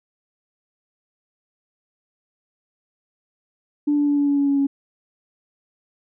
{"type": "tone with pitch steps", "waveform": "sine", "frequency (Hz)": [292.8, 290.6, 288.4, 286.3, 284.1, 282, 279.9, 277.8], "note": ["D4", "D4", "D4", "D4", "C#4", "C#4", "C#4", "C#4"], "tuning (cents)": [-5, -18, -31, -44, 43, 30, 17, 4], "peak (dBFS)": -15, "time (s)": [3.87, 4.67], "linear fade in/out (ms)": 10, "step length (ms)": 100, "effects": ["tanh soft clip ceiling -11 dBFS"]}